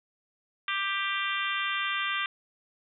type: harmonic tone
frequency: 394.2 Hz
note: G4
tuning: 10 cents sharp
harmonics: 3 / 4 / 5 / 6 / 7 / 8 / 9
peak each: -33 / -34 / -35 / -36 / -36 / -37 / -38 dBFS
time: 0.68-2.26 s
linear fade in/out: 2 ms
effects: none